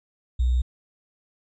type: tone with sample-and-hold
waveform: sine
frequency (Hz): 61.8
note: B1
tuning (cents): +2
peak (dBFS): -18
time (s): 0.39-0.62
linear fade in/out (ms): 10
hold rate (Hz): 3675
effects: resampled to 16000 Hz